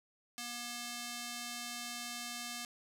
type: tone with band-pass filter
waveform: square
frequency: 239.8 Hz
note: A#3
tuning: 49 cents sharp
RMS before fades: -43 dBFS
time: 0.38-2.65 s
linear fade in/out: 0 ms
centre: 6500 Hz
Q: 0.64
effects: 11-bit